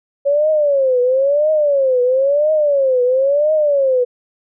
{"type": "tone with vibrato", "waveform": "sine", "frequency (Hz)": 554.4, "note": "C#5", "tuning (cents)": 0, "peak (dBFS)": -11, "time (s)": [0.25, 4.05], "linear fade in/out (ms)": 20, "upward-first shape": "triangle", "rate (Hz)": 0.99, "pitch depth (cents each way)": 220, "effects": []}